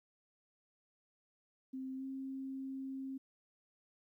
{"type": "tone with pitch glide", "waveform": "sine", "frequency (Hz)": [262.6, 267.2], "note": ["C4", "C4"], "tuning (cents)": [6, 36], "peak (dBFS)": -40, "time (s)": [1.73, 3.18], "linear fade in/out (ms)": 10, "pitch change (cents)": 30, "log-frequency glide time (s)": [1.96, 2.04], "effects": ["13-bit"]}